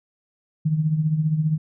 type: tone with tremolo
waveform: sine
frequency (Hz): 155.56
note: D#3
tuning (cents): 0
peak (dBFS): -15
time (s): 0.65-1.58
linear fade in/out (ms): 10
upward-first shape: triangle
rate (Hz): 15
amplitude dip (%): 70
effects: none